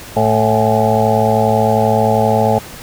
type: harmonic tone with a mistuned harmonic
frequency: 110 Hz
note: A2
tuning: in tune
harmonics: 1 / 2 / 4 / 5 / 6 / 7 / 8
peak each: -18 / -18 / -18 / -18 / -18 / -18 / -18 dBFS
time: 0.16-2.59 s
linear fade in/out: 10 ms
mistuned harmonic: 8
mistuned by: -75 cents
effects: pink hiss -33 dBFS RMS until 2.82 s